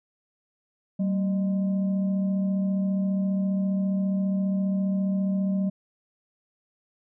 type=tone with frequency modulation; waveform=sine; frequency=192.1 Hz; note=G3; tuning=35 cents flat; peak=-22 dBFS; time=0.99-5.7 s; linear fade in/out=10 ms; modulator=419 Hz; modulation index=0.33; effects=none